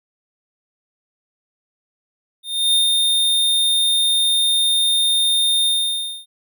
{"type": "tone with ADSR envelope", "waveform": "square", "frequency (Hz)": 3641, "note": "A#7", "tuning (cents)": -41, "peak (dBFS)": -13, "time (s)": [2.43, 6.26], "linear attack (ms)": 310, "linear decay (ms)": 130, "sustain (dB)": -2, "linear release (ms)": 600, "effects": []}